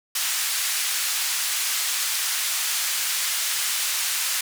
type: band-pass noise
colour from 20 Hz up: white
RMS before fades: -25 dBFS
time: 0.15-4.41 s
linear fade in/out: 5 ms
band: 1400 to 11000 Hz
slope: 12 dB/octave
effects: none